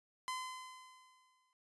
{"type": "tone with exponential decay", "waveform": "sawtooth", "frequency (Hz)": 1025, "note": "C6", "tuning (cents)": -36, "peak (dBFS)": -34, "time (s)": [0.28, 1.53], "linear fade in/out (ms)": 0, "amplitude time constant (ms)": 270, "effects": ["noise-tail reverb RT60 0.1 s tail -23 dB re dry", "resampled to 24000 Hz"]}